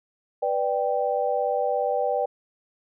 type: chord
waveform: sine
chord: G major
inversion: first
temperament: equal with one note detuned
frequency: 493.9 / 591.1 / 784 Hz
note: B4 / D5 / G5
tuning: 0 / +11 / 0 cents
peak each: -26 dBFS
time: 0.42-2.26 s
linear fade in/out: 10 ms
effects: none